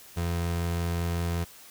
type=tone; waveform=30% pulse; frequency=85.4 Hz; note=F2; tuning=38 cents flat; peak=-24 dBFS; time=0.16-1.45 s; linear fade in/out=20 ms; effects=white hiss -50 dBFS RMS until 1.7 s